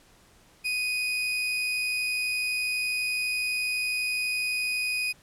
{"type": "tone", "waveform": "35% pulse", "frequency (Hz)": 2489, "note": "D#7", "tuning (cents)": 0, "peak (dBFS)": -24, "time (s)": [0.64, 5.13], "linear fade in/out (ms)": 20, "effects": ["pink hiss -58 dBFS RMS until 5.22 s", "low-pass 12000 Hz 12 dB/octave"]}